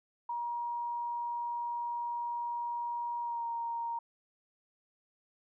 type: tone with pitch glide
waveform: sine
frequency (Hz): 950 to 933.1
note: A#5 to A#5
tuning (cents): +33 to +1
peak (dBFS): -33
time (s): 0.29-3.99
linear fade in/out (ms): 5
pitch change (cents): -32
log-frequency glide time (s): 3.21-3.45
effects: none